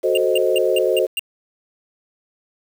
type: chord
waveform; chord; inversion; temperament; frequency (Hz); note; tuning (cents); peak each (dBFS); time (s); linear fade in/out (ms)
sine; F# diminished seventh; none; equal; 370 / 440 / 523.3 / 622.3; F#4 / A4 / C5 / Eb5; 0 / 0 / 0 / 0; -20 / -21 / -19 / -22; 0.03-1.07; 20
type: tone bursts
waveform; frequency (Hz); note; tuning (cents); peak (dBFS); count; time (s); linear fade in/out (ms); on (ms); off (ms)
square; 2794; F7; 0; -20; 6; 0.15-1.194; 2; 24; 180
effects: 7-bit